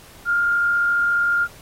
sine tone with frequency modulation, 1405 Hz, F6, 10 cents sharp, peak -16 dBFS, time 0.25-1.48 s, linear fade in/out 50 ms, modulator 45.6 Hz, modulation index 0.32, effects pink hiss -46 dBFS RMS until 1.61 s + AAC 48 kbps

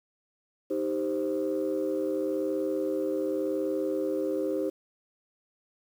sine chord, C minor, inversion first, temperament equal, 311.1 / 392 / 523.3 Hz, Eb4 / G4 / C5, 0 / 0 / 0 cents, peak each -30 dBFS, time 0.7-4.7 s, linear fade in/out 10 ms, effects tanh soft clip ceiling -20 dBFS + 9-bit

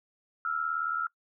sine tone pair together, 1322 / 1400.6 Hz, E6 / F6, +5 / +5 cents, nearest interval minor second, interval 100 cents, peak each -30 / -32 dBFS, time 0.45-1.07 s, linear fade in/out 2 ms, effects noise-tail reverb RT60 0.1 s tail -22 dB re dry

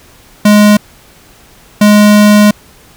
square tone pair in turn, 208.5 / 208.5 Hz, G#3 / G#3, +7 / +7 cents, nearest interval unison, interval 0 cents, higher neither, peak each -3 dBFS, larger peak neither, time 0.45-0.77 / 1.81-2.51 s, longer second, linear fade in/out 5 ms, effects pink hiss -41 dBFS RMS until 2.96 s

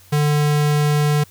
square tone, 148.3 Hz, D3, 17 cents sharp, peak -15 dBFS, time 0.12-1.24 s, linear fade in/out 10 ms, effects added 92 Hz sine -50 dBFS peak until 1.3 s + white hiss -49 dBFS RMS until 1.3 s

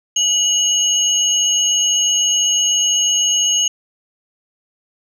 sine tone pair together, 2937 / 6523 Hz, F#7 / G#8, -13 / -32 cents, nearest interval octave + major second, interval 1381 cents, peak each -15 dBFS, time 0.16-3.68 s, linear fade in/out 5 ms, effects tanh soft clip ceiling -7 dBFS

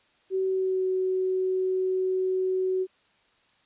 sine tone with pitch glide, 379.5 to 373.8 Hz, F#4 to F#4, +44 to +18 cents, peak -23 dBFS, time 0.3-2.87 s, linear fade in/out 50 ms, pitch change -26 cents, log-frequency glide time 0.45-0.86 s, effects white hiss -64 dBFS RMS until 3.65 s + resampled to 8000 Hz

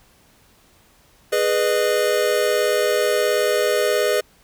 square chord, G# minor, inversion none, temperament equal with one note detuned, 415.3 / 493.9 / 610.9 Hz, G#4 / B4 / D#5, 0 / 0 / -32 cents, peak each -22 dBFS, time 1.32-4.21 s, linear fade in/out 10 ms, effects pink hiss -55 dBFS RMS until 4.43 s

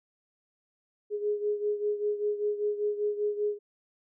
sine beating tone pair, 415.3 / 420.4 Hz, G#4 / G#4, 0 / +21 cents, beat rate 5.1 Hz, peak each -28 / -33 dBFS, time 1.1-3.59 s, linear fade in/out 50 ms, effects none

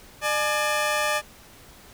15% pulse tone pair together, 600 / 848.5 Hz, D5 / G#5, +37 / +37 cents, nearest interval tritone, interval 600 cents, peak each -17 / -21 dBFS, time 0.21-1.22 s, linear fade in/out 50 ms, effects pink hiss -49 dBFS RMS until 1.93 s

